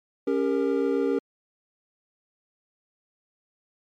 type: chord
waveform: triangle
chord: G diminished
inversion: second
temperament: equal with one note detuned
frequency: 277.2 / 399.1 / 466.2 Hz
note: Db4 / G4 / Bb4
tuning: 0 / +31 / 0 cents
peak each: -24 dBFS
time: 0.27-1.19 s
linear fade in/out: 5 ms
effects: MP3 96 kbps